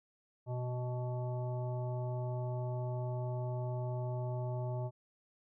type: harmonic tone with a mistuned harmonic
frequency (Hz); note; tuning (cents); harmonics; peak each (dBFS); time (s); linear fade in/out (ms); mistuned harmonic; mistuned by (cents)
124.6; B2; +16; 1 / 3 / 5 / 7 / 9; -35 / -46 / -43 / -48 / -58; 0.46-4.91; 50; 1; -21
effects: none